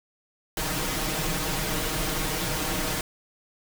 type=noise with comb filter; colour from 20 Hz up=pink; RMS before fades=-28 dBFS; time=0.57-3.01 s; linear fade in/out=2 ms; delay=6.4 ms; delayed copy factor=+1; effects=none